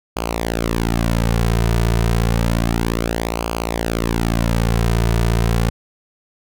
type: tone with flanger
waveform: sawtooth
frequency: 57.1 Hz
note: A#1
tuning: 35 cents flat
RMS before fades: -18 dBFS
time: 0.16-5.7 s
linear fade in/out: 10 ms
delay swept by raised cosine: 0.53 to 3.73 ms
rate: 0.3 Hz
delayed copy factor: -0.75
effects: none